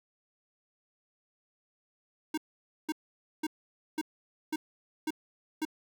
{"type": "tone bursts", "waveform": "square", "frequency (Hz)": 311.1, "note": "D#4", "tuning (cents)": 0, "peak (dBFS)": -30, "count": 7, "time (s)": [2.34, 5.652], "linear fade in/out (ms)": 5, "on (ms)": 36, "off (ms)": 510, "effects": ["12-bit"]}